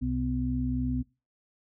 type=harmonic tone; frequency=63.1 Hz; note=B1; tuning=38 cents sharp; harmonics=1 / 2 / 4; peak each=-32 / -33 / -29 dBFS; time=0.01-1.03 s; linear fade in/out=20 ms; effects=noise-tail reverb RT60 0.3 s tail -22 dB re dry